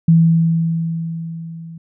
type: tone with level ramp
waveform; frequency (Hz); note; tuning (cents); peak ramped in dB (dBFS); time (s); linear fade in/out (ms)
sine; 164.81; E3; 0; -6 to -31; 0.08-1.78; 5
effects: none